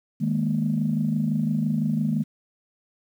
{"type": "chord", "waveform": "sine", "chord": "D# suspended fourth", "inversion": "none", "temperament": "just", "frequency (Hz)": [155.56, 207.4, 233.3], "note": ["D#3", "G#3", "A#3"], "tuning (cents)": [0, -2, 2], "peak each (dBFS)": -25, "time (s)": [0.2, 2.24], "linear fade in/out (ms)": 20, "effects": ["tanh soft clip ceiling -12 dBFS", "9-bit"]}